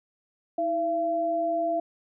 sine tone pair together, 321.8 / 677.7 Hz, E4 / E5, -42 / +48 cents, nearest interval octave + minor second, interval 1290 cents, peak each -32 / -24 dBFS, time 0.58-1.8 s, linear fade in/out 5 ms, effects none

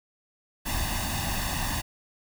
pink noise with comb filter, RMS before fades -29 dBFS, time 0.65-1.82 s, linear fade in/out 20 ms, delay 1.1 ms, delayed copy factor +0.8, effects none

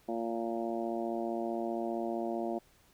harmonic tone, 115.3 Hz, A#2, 19 cents flat, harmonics 2 / 3 / 4 / 5 / 6 / 7 / 8, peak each -38 / -36 / -46 / -40 / -38 / -48 / -50 dBFS, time 0.08-2.59 s, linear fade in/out 10 ms, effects pink hiss -65 dBFS RMS until 2.93 s

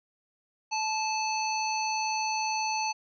harmonic tone with a mistuned harmonic, 871 Hz, A5, 18 cents flat, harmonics 1 / 3 / 5 / 7, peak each -29 / -34 / -36 / -37 dBFS, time 0.71-2.93 s, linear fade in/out 20 ms, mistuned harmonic 5, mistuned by +24 cents, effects none

